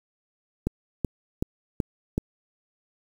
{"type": "click train", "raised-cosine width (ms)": 3, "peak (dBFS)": -11, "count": 5, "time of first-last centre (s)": [0.67, 2.179], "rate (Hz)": 2.65, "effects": ["7-bit"]}